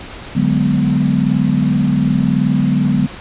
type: chord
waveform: sine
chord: G# half-diminished seventh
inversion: second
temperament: equal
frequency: 146.83 / 185 / 207.7 / 246.9 Hz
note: D3 / F#3 / G#3 / B3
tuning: 0 / 0 / 0 / 0 cents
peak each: -17 dBFS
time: 0.35-3.07 s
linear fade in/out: 10 ms
effects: pink hiss -32 dBFS RMS until 3.2 s + resampled to 8000 Hz